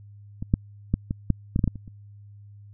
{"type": "clicks", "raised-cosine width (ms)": 5, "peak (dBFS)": [-19, -6, -8, -14, -7, -10, -11, -8, -11, -25, -29], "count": 11, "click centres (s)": [0.425, 0.539, 0.94, 1.109, 1.303, 1.561, 1.592, 1.641, 1.677, 1.757, 1.878], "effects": ["added 102 Hz sine -44 dBFS peak until 2.73 s"]}